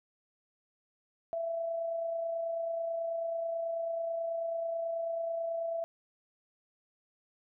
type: tone with amplitude modulation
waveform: sine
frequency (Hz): 666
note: E5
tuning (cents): +18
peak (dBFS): -30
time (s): 1.33-5.84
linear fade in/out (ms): 0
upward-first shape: sine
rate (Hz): 29.2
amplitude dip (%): 35
effects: none